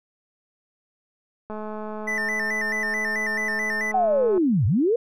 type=click train; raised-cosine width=1 ms; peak=-21 dBFS; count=617; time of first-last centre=1.5-4.379 s; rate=214 Hz
type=tone with vibrato; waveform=triangle; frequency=1895 Hz; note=A#6; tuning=28 cents sharp; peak=-22 dBFS; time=2.07-3.92 s; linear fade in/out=10 ms; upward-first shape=square; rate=4.6 Hz; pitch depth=88 cents each way
type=linear two-way sweep; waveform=sine; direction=down then up; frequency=776 to 87.31 to 494.1 Hz; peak=-17 dBFS; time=3.94-4.96 s; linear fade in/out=5 ms; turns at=4.66 s
effects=none